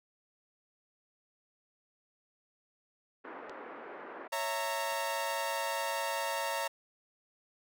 pink band-pass noise, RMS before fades -46 dBFS, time 3.24-4.28 s, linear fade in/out 10 ms, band 320 to 1800 Hz, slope 24 dB/octave
clicks, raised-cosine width 0.2 ms, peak -31 dBFS, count 2, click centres 3.496 / 4.923 s
sawtooth chord, A# diminished, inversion first, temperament equal with one note detuned, 554.4 / 659.3 / 920.6 Hz, C#5 / E5 / A#5, 0 / 0 / -22 cents, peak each -34 / -35 / -31 dBFS, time 4.32-6.68 s, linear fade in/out 10 ms
effects none

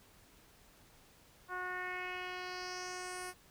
10% pulse tone with low-pass filter sweep, 364.1 Hz, F#4, 28 cents flat, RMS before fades -42 dBFS, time 1.48-3.34 s, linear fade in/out 50 ms, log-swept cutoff 1300 to 11000 Hz, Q 2.9, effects pink hiss -63 dBFS RMS until 3.5 s

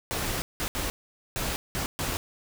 pink noise bursts at uneven times, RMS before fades -30 dBFS, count 6, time 0.11-0.42 / 0.6-0.68 / 0.75-0.9 / 1.36-1.56 / 1.75-1.86 / 1.99-2.17 s, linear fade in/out 0 ms, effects none

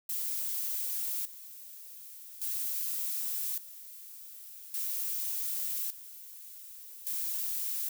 violet noise with tremolo, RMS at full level -34 dBFS, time 0.09-7.89 s, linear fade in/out 5 ms, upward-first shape square, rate 0.43 Hz, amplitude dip 80%, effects none

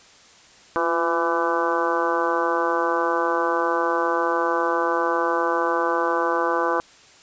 harmonic tone with a mistuned harmonic, 167.4 Hz, E3, 27 cents sharp, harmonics 2 / 3 / 4 / 5 / 6 / 7 / 8 / 9, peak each -27 / -25 / -30 / -29 / -26 / -26 / -35 / -29 dBFS, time 0.76-6.8 s, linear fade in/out 0 ms, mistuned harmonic 2, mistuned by +45 cents, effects white hiss -50 dBFS RMS until 7.22 s + resampled to 16000 Hz

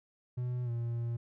triangle tone with pitch glide, 123.9 to 117.62 Hz, B2 to A#2, +6 to +16 cents, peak -30 dBFS, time 0.37-1.17 s, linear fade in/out 10 ms, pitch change -90 cents, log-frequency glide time 0.64-0.7 s, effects none

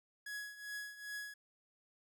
45% pulse tone with tremolo, 1676 Hz, G#6, 15 cents sharp, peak -40 dBFS, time 0.26-1.34 s, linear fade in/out 5 ms, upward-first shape triangle, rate 2.5 Hz, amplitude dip 80%, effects none

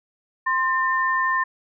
sine tone pair together, 1046.8 / 1803 Hz, C6 / A6, 0 / +42 cents, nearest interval major sixth, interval 942 cents, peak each -21 / -22 dBFS, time 0.46-1.44 s, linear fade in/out 10 ms, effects none

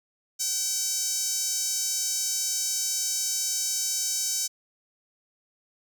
sawtooth tone with high-pass filter, 766 Hz, G5, 40 cents flat, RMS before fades -28 dBFS, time 0.39-4.48 s, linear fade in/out 20 ms, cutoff 6200 Hz, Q 3.6, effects none

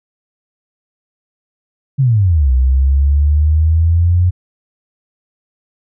sine exponential two-way sweep, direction down then up, 142.2 to 63.1 to 90.6 Hz, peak -8 dBFS, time 1.98-4.31 s, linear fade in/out 20 ms, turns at 2.52 s, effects none

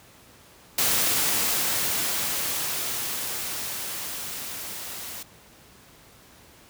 white noise with level ramp, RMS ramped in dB -22 to -37 dBFS, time 0.78-5.23 s, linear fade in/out 5 ms, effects pink hiss -52 dBFS RMS until 6.69 s + high-pass 60 Hz 12 dB/octave

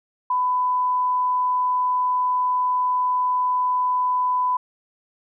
sine tone, 1000 Hz, B5, 21 cents sharp, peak -18 dBFS, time 0.3-4.57 s, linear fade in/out 5 ms, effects none

